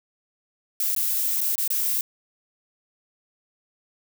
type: noise with dropouts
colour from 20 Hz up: violet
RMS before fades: -24 dBFS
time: 0.8-2.01 s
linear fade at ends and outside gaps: 2 ms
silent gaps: 0.95-0.963 / 1.407-1.413 / 1.555-1.58 / 1.678-1.703 s
effects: none